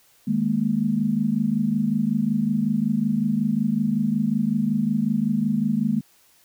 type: chord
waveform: sine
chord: D# suspended fourth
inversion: none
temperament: equal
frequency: 155.56 / 207.7 / 233.1 Hz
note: D#3 / G#3 / A#3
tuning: 0 / 0 / 0 cents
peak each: -28 / -22 / -23 dBFS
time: 0.27-6.01 s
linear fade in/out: 10 ms
effects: white hiss -58 dBFS RMS until 6.44 s